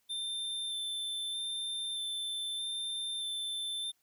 square tone with vibrato, 3562 Hz, A7, 21 cents sharp, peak -35 dBFS, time 0.09-3.92 s, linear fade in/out 20 ms, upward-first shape square, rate 0.8 Hz, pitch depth 10 cents each way, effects white hiss -75 dBFS RMS until 4.02 s

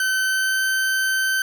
40% pulse tone with pitch glide, 1531 to 1542.5 Hz, G6 to G6, -41 to -28 cents, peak -18 dBFS, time 0-1.42 s, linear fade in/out 2 ms, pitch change +13 cents, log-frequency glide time 0.23-0.64 s, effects none

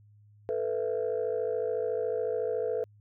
sine chord, A suspended second, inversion none, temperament equal, 440 / 493.9 / 659.3 Hz, A4 / B4 / E5, 0 / 0 / 0 cents, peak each -30 / -30 / -36 dBFS, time 0.49-2.84 s, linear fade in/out 0 ms, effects tanh soft clip ceiling -21 dBFS + added 104 Hz sine -55 dBFS peak until 3 s

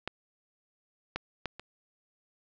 clicks, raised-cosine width 0.3 ms, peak -17 / -16 / -16 / -26 dBFS, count 4, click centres 0.076 / 1.16 / 1.457 / 1.596 s, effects resampled to 16000 Hz + 7-bit

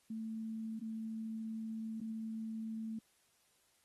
sine tone with dropouts, 221.9 Hz, A3, 15 cents sharp, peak -39 dBFS, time 0.1-2.99 s, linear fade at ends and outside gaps 5 ms, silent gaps 2.003-2.012 s, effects white hiss -73 dBFS RMS until 3.84 s + AAC 32 kbps

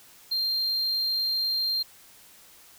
triangle tone, 4184 Hz, C8, 1 cent flat, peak -23 dBFS, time 0.31-1.83 s, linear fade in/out 10 ms, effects white hiss -53 dBFS RMS until 2.78 s

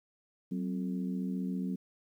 harmonic tone with a mistuned harmonic, 87.31 Hz, F2, in tune, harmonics 2 / 3 / 4 / 5, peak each -33 / -37 / -48 / -50 dBFS, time 0.51-1.76 s, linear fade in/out 10 ms, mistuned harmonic 2, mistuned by +120 cents, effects 11-bit

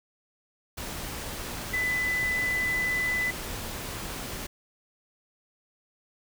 sine tone in noise, 2000 Hz, B6, 21 cents sharp, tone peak -25 dBFS, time 1.73-3.31 s, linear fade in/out 10 ms, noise pink, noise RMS -36 dBFS, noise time 0.77-4.47 s, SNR +8 dB, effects none

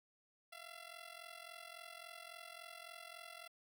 10% pulse ring-modulated tone, 679 Hz, F5, 49 cents flat, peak -40 dBFS, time 0.52-3.48 s, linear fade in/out 5 ms, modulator 21.8 Hz, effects none

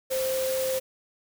sine tone in noise, 523.3 Hz, C5, in tune, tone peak -25 dBFS, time 0.1-0.8 s, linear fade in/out 20 ms, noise white, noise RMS -34 dBFS, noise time 0.1-0.8 s, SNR +6 dB, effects none

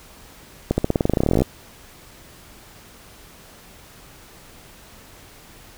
accelerating click train, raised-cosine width 2 ms, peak -4 dBFS, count 21, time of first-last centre 0.71-1.42 s, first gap 70 ms, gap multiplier 0.92, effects pink hiss -46 dBFS RMS until 5.77 s

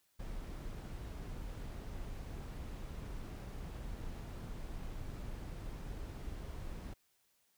brown noise, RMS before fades -44 dBFS, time 0.19-6.94 s, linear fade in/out 10 ms, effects white hiss -75 dBFS RMS until 7.57 s

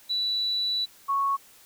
sine tone pair in turn, 3951 / 1106.4 Hz, B7 / C#6, 0 / -4 cents, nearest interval octave + minor seventh, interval 2204 cents, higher first, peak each -24 / -22 dBFS, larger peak second, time 0.09-0.86 / 1.08-1.37 s, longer first, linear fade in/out 20 ms, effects white hiss -54 dBFS RMS until 1.65 s

